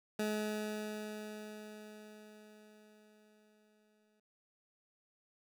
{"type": "tone with exponential decay", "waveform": "20% pulse", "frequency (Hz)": 212.7, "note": "G#3", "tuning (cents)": 42, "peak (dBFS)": -28, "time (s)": [0.19, 4.2], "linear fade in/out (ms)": 5, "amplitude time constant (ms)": 870, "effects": []}